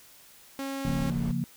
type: tone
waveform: sawtooth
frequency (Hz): 272.6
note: C#4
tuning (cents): -29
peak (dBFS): -28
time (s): 0.59-1.1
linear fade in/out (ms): 0
type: chord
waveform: sine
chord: Bb minor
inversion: first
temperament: just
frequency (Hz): 139.85 / 174.81 / 233.1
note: Db3 / F3 / Bb3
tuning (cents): +16 / +2 / 0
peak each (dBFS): -31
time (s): 0.85-1.44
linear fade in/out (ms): 0
type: noise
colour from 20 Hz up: brown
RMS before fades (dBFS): -36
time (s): 0.85-1.32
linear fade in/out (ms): 10
effects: white hiss -54 dBFS RMS until 1.56 s